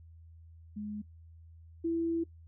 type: tone pair in turn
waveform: sine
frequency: 209.4 / 332.4 Hz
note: G#3 / E4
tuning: +15 / +15 cents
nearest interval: minor sixth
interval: 800 cents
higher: second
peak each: -36 / -28 dBFS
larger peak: second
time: 0.76-1.02 / 1.84-2.24 s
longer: second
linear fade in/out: 10 ms
effects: noise-tail reverb RT60 0.1 s tail -19 dB re dry + added 82 Hz sine -51 dBFS peak until 2.47 s